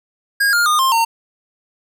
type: tone with pitch steps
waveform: square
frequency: 1630 / 1410.8 / 1221.1 / 1056.9 / 914.8 Hz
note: G#6 / F6 / D#6 / C6 / A#5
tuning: -33 / +17 / -33 / +17 / -33 cents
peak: -13 dBFS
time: 0.4-1.05 s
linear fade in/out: 10 ms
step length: 130 ms
effects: none